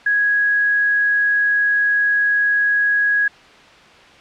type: tone with quantisation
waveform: sine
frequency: 1661.2 Hz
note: G#6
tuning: in tune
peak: -13 dBFS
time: 0.06-3.28 s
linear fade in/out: 5 ms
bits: 7
effects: white hiss -44 dBFS RMS until 4.2 s + low-pass 3000 Hz 12 dB/octave